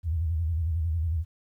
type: tone with vibrato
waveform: sine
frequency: 81.6 Hz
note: E2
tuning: 17 cents flat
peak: -24 dBFS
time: 0.03-1.25 s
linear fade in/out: 50 ms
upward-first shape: square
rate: 11 Hz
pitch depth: 94 cents each way
effects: 11-bit